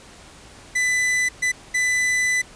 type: tone bursts at uneven times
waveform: 45% pulse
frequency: 1998 Hz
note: B6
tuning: 20 cents sharp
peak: -18 dBFS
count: 3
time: 0.75-1.29 / 1.42-1.52 / 1.74-2.42 s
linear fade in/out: 10 ms
effects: pink hiss -45 dBFS RMS until 2.55 s + resampled to 22050 Hz